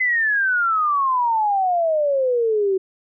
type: exponential sweep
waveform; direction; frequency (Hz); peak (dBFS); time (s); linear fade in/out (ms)
sine; down; 2054 to 373.1; -16; 0-2.78; 10
effects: none